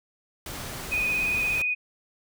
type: noise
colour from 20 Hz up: pink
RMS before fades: -36 dBFS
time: 0.46-1.62 s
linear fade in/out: 2 ms
type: tone with vibrato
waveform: sine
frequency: 2489 Hz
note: D#7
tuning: in tune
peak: -23 dBFS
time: 0.91-1.75 s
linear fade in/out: 20 ms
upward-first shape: sine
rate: 17 Hz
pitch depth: 21 cents each way
effects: none